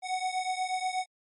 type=beating tone pair; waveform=square; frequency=740 / 748.3 Hz; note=F#5 / F#5; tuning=0 / +19 cents; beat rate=8.3 Hz; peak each=-32 / -34 dBFS; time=0.02-1.06 s; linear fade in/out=50 ms; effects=MP3 48 kbps